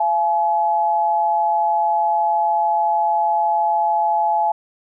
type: tone pair together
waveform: sine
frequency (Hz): 684 / 850.4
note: F5 / G#5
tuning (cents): -36 / +41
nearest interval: major third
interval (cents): 377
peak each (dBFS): -21 / -16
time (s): 0-4.52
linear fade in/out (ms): 5
effects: none